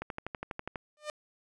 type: click train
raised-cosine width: 0.5 ms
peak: -21 dBFS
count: 10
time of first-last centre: 0.02-0.758 s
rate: 12.2 Hz
type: tone with exponential growth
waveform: sawtooth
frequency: 602 Hz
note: D5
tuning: 43 cents sharp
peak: -28 dBFS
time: 0.97-1.1 s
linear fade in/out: 1 ms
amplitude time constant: 28 ms
effects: resampled to 22050 Hz